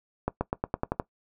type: accelerating click train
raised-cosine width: 1 ms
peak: -12 dBFS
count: 8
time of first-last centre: 0.28-0.998 s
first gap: 130 ms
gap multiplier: 0.92
effects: noise-tail reverb RT60 0.1 s tail -19 dB re dry